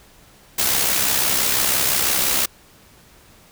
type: noise with amplitude modulation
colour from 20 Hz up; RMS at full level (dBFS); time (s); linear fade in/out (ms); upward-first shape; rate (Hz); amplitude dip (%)
white; -17; 0.58-2.46; 10; sine; 65.9; 45
effects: pink hiss -50 dBFS RMS until 3.51 s